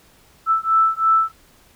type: beating tone pair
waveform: sine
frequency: 1318.5 / 1321.5 Hz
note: E6 / E6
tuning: 0 / +4 cents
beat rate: 3 Hz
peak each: -17 dBFS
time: 0.46-1.32 s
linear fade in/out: 50 ms
effects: pink hiss -53 dBFS RMS until 1.75 s